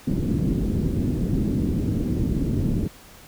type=low-pass noise; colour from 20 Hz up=white; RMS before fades=-23 dBFS; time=0.07-2.88 s; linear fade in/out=10 ms; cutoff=290 Hz; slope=24 dB/octave; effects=pink hiss -47 dBFS RMS until 3.27 s